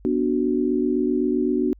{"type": "chord", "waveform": "sine", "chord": "B minor", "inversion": "none", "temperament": "equal with one note detuned", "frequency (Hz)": [245.9, 293.7, 370], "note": ["B3", "D4", "F#4"], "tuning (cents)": [-7, 0, 0], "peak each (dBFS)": -23, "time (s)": [0.05, 1.73], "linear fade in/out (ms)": 0, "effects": ["added 50 Hz sine -46 dBFS peak until 1.79 s"]}